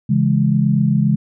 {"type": "chord", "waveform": "sine", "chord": "C# minor", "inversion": "none", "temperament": "just", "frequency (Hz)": [138.59, 166.31, 207.9], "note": ["C#3", "E3", "G#3"], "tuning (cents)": [0, 16, 2], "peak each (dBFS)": [-16, -18, -16], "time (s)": [0.09, 1.16], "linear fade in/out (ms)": 10, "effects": []}